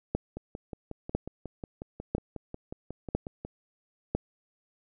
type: two click trains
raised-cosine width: 2 ms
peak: -13 / -24 dBFS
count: 5 / 18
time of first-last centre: 0.15-4.15 / 0.37-3.45 s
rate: 1 / 5.52 Hz
effects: none